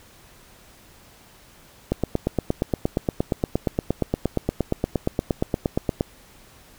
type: click train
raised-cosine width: 2 ms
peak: -7 dBFS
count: 36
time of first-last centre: 1.92-6.009 s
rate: 8.56 Hz
effects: pink hiss -51 dBFS RMS until 6.78 s